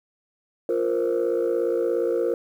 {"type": "chord", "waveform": "sine", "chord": "F suspended fourth", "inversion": "none", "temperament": "equal", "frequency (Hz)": [349.2, 466.2, 523.3], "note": ["F4", "Bb4", "C5"], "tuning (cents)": [0, 0, 0], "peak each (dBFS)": [-24, -22, -25], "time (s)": [0.69, 2.34], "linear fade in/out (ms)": 2, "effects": ["tanh soft clip ceiling -16 dBFS", "9-bit"]}